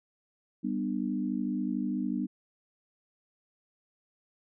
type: chord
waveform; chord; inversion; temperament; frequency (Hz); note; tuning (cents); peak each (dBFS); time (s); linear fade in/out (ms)
sine; G major; none; equal with one note detuned; 196 / 246.9 / 300.5; G3 / B3 / D4; 0 / 0 / +40; -33 / -32 / -34; 0.63-2.27; 20
effects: none